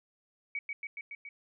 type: tone with echo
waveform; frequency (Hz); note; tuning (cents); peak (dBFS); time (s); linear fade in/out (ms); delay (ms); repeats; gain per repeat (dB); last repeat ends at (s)
sine; 2260; C#7; +33; -32; 0.55-0.59; 2; 140; 5; -2; 1.29
effects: none